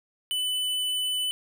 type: tone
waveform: square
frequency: 2998 Hz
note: F#7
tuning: 22 cents sharp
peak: -26 dBFS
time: 0.31-1.31 s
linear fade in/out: 0 ms
effects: none